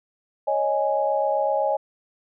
sine chord, C# suspended second, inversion none, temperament equal, 554.4 / 622.3 / 830.6 Hz, C#5 / D#5 / G#5, 0 / 0 / 0 cents, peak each -24 dBFS, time 0.47-1.77 s, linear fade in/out 10 ms, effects none

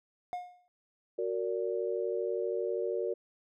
triangle tone with exponential decay, 717 Hz, F5, 45 cents sharp, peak -29 dBFS, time 0.33-0.68 s, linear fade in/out 0 ms, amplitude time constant 74 ms
sine chord, Gb augmented, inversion none, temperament just, 370 / 462.5 / 578.1 Hz, Gb4 / Bb4 / D5, 0 / -14 / -27 cents, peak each -34 / -33 / -37 dBFS, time 1.18-3.14 s, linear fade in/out 10 ms
effects none

